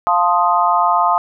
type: chord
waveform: sine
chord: F dominant seventh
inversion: none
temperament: equal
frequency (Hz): 698.5 / 880 / 1046.5 / 1244.5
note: F5 / A5 / C6 / Eb6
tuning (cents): 0 / 0 / 0 / 0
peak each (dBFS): -17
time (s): 0.07-1.18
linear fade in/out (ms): 0
effects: none